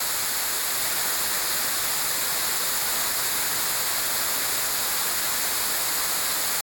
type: noise with comb filter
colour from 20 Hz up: white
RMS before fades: -25 dBFS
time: 0-6.61 s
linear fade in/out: 5 ms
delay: 0.34 ms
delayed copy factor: -0.5
effects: AAC 64 kbps